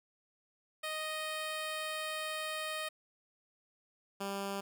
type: tone pair in turn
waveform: 10% pulse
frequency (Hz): 622.3 / 197.78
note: D#5 / G3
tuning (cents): 0 / +16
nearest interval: octave + minor sixth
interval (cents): 1984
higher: first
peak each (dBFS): -28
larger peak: neither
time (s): 0.83-2.89 / 4.2-4.61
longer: first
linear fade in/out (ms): 10
effects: none